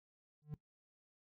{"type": "tone with exponential growth", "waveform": "triangle", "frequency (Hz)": 149.7, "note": "D3", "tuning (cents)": 33, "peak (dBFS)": -35, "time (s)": [0.42, 0.54], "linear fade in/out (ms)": 0, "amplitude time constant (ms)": 26, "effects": ["noise-tail reverb RT60 0.1 s tail -18 dB re dry"]}